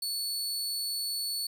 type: tone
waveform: sawtooth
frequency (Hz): 4435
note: C#8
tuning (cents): 0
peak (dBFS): -28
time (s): 0.02-1.47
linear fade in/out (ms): 5
effects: none

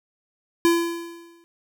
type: tone with exponential decay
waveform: square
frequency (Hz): 338.7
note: E4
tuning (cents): +47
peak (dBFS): -14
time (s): 0.65-1.44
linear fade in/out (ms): 0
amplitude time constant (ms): 170
effects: none

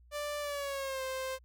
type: tone with pitch glide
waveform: sawtooth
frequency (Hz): 588 to 523.8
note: D5 to C5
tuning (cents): +2 to +2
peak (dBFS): -31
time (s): 0.11-1.39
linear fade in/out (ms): 50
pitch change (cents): -200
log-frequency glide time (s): 0.4-1.03
effects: added 60 Hz sine -57 dBFS peak until 1.44 s

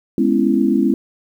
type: chord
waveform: sine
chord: C# minor seventh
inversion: second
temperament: just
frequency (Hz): 207.9 / 249.5 / 277.2 / 332.6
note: G#3 / B3 / C#4 / E4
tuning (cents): +2 / +18 / 0 / +16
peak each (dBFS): -18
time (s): 0.18-0.94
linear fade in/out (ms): 2
effects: 8-bit

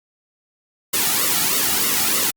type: noise with flanger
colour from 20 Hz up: white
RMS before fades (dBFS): -19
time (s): 0.93-2.31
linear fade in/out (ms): 10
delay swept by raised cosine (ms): 1.2 to 1.94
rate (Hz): 3.2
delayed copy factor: -0.8
effects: Opus 48 kbps

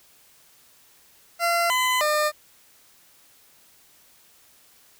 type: tone with pitch steps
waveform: 20% pulse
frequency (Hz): 685 / 1012 / 604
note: F5 / B5 / D5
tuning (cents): -34 / +42 / +48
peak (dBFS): -15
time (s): 1.39-2.32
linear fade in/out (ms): 50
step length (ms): 310
effects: white hiss -56 dBFS RMS until 4.99 s

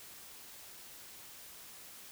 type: silence
effects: white hiss -52 dBFS RMS until 2.11 s

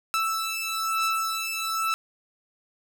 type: beating tone pair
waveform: sawtooth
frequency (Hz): 1318.5 / 1319.6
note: E6 / E6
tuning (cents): 0 / +1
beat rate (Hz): 1.1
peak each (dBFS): -25 / -24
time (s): 0.14-1.94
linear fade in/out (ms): 0
effects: none

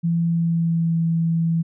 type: tone with pitch glide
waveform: sine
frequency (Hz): 168.2 to 165.31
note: E3 to E3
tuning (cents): +35 to +5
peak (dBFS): -17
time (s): 0.03-1.63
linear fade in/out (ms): 20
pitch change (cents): -30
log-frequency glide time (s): 0.22-0.98
effects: none

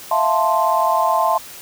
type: chord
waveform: sine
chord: F major seventh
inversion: third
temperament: equal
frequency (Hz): 659.3 / 698.5 / 880 / 1046.5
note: E5 / F5 / A5 / C6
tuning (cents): 0 / 0 / 0 / 0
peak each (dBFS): -20 / -22 / -19 / -18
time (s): 0.11-1.38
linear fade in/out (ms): 5
effects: white hiss -37 dBFS RMS until 1.61 s

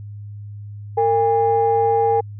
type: tone pair together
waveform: sine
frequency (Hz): 455.6 / 811.2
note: A#4 / G#5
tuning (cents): -40 / -41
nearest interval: minor seventh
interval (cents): 999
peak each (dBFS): -16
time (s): 0.97-2.21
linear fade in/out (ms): 10
effects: tanh soft clip ceiling -7 dBFS + added 103 Hz sine -31 dBFS peak until 2.39 s

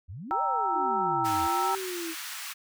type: exponential two-way sweep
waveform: sine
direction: up then down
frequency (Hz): 75.6 to 630 to 75.6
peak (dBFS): -37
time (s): 0.08-1.48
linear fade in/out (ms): 20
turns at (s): 0.42
type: chord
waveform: sine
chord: E diminished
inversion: first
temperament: equal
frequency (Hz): 784 / 932.3 / 1318.5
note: G5 / Bb5 / E6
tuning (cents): 0 / 0 / 0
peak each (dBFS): -29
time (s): 0.31-1.75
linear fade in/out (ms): 0
type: tone with vibrato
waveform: sine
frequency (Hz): 349.2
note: F4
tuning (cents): 0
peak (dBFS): -33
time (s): 0.72-2.15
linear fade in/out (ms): 50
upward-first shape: triangle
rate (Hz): 1.2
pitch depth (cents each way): 180
type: high-pass noise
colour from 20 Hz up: pink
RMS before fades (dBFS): -38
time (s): 1.24-2.54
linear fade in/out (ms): 20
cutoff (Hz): 1200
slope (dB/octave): 24
effects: none

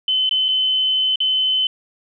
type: tone with dropouts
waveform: sine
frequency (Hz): 3046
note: F#7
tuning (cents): +50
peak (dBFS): -15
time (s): 0.08-1.67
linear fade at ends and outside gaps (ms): 2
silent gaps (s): 0.293-0.31 / 0.484-0.487 / 1.158-1.203
effects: none

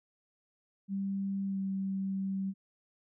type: tone with pitch glide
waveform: sine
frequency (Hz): 196 to 193.19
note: G3 to G3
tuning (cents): 0 to -25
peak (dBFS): -31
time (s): 0.88-2.54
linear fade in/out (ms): 50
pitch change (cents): -25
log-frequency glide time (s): 1.46-1.6
effects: none

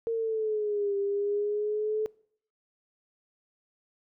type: linear two-way sweep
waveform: sine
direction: down then up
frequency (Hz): 460.2 to 398.1 to 433.8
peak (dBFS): -26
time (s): 0.07-2.06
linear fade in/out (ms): 0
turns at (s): 0.97
effects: noise-tail reverb RT60 0.6 s tail -23 dB re dry

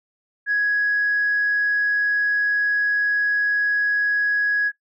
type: tone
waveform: sine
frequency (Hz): 1667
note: G#6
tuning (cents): +6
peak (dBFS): -16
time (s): 0.46-4.72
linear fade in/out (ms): 50
effects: noise-tail reverb RT60 0.1 s tail -19 dB re dry + tanh soft clip ceiling -13 dBFS

